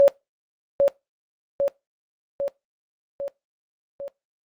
sine tone with echo, 560 Hz, C#5, 18 cents sharp, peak -10 dBFS, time 0-0.08 s, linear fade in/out 0 ms, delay 800 ms, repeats 5, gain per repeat -4 dB, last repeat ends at 4.08 s, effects noise-tail reverb RT60 0.2 s tail -21 dB re dry + Opus 24 kbps

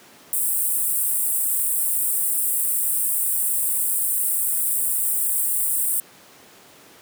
pink high-pass noise, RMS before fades -22 dBFS, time 0.33-6 s, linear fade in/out 0 ms, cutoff 8100 Hz, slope 96 dB/octave, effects pink hiss -48 dBFS RMS until 7.01 s + high-pass 200 Hz 12 dB/octave

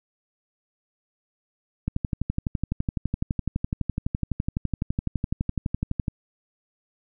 click train, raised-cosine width 5 ms, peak -12 dBFS, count 51, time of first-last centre 1.88-6.082 s, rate 11.9 Hz, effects none

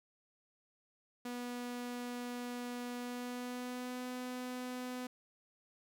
sawtooth tone with pitch glide, 244.2 to 250.8 Hz, B3 to B3, -19 to +27 cents, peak -36 dBFS, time 1.25-5.07 s, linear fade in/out 5 ms, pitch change +46 cents, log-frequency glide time 2.97-4.08 s, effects none

